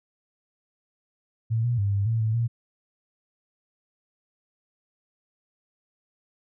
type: tone with pitch steps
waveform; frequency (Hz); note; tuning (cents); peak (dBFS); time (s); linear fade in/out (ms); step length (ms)
sine; 113.1 / 120.6 / 100.5 / 99.9 / 113.5 / 110.1 / 116.9; A2 / B2 / G2 / G2 / A#2 / A2 / A#2; +48 / -41 / +44 / +33 / -46 / +2 / +5; -21; 1.5-2.48; 20; 140
effects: none